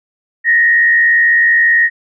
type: tone with frequency modulation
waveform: sine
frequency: 1868 Hz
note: A#6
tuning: 3 cents sharp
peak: -7 dBFS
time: 0.44-1.9 s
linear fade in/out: 50 ms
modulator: 78.3 Hz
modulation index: 0.66
effects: none